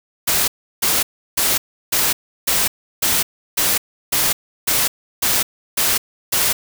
white noise bursts, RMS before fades -17 dBFS, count 12, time 0.27-6.53 s, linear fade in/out 10 ms, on 210 ms, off 340 ms, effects none

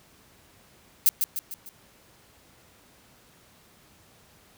violet noise with echo, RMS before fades -18 dBFS, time 1.06-1.09 s, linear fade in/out 0 ms, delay 150 ms, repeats 4, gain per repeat -6 dB, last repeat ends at 1.69 s, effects pink hiss -57 dBFS RMS until 4.57 s + high-pass 60 Hz 12 dB/octave

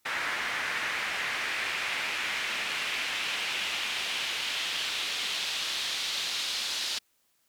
pink noise with band-pass filter sweep, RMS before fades -32 dBFS, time 0.05-6.99 s, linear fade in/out 10 ms, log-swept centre 1800 to 4100 Hz, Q 1.9, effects white hiss -71 dBFS RMS until 7.48 s

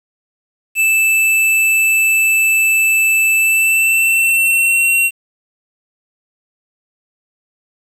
square tone with pitch glide, 2637 to 2735 Hz, E7 to F7, 0 to -37 cents, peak -11 dBFS, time 0.75-5.11 s, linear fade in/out 50 ms, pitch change +63 cents, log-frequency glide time 3.35-4.99 s, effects 7-bit

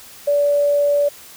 sine tone, 577 Hz, D5, 31 cents flat, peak -13 dBFS, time 0.27-1.09 s, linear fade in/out 10 ms, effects white hiss -41 dBFS RMS until 1.36 s

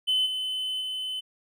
triangle tone with level steps, 3036 Hz, F#7, 44 cents sharp, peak -19 / -26 / -28 dBFS, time 0.07-1.21 s, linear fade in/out 20 ms, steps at 0.25 / 0.8 s, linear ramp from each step 20 ms, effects tanh soft clip ceiling -16 dBFS

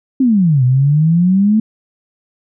sine exponential two-way sweep, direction down then up, 274.1 to 123.47 to 222.1 Hz, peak -8 dBFS, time 0.2-1.6 s, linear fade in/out 5 ms, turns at 0.64 s, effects none

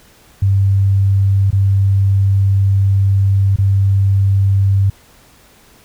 sine tone with dropouts, 98 Hz, G2, in tune, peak -9 dBFS, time 0.42-4.9 s, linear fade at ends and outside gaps 5 ms, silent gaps 1.506-1.528 / 3.561-3.585 s, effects pink hiss -47 dBFS RMS until 5.84 s

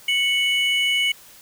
triangle tone pair together, 2217 / 2959 Hz, C#7 / F#7, 0 / -1 cents, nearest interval perfect fourth, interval 499 cents, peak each -19 dBFS, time 0.08-1.12 s, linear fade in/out 5 ms, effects white hiss -47 dBFS RMS until 1.41 s

